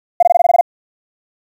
sine tone bursts, 700 Hz, F5, 4 cents sharp, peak -4 dBFS, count 9, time 0.2-0.611 s, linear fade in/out 5 ms, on 27 ms, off 21 ms, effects tanh soft clip ceiling -1 dBFS + 7-bit

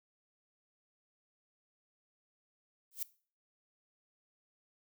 violet noise with exponential growth, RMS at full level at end -32 dBFS, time 2.91-3.03 s, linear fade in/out 5 ms, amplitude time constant 25 ms, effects noise-tail reverb RT60 0.4 s tail -19 dB re dry

